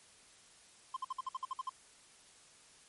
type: tone bursts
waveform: triangle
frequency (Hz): 1046.5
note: C6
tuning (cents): 0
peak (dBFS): -33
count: 10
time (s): 0.94-1.695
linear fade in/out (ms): 5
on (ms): 26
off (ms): 55
effects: white hiss -61 dBFS RMS until 2.88 s + MP3 48 kbps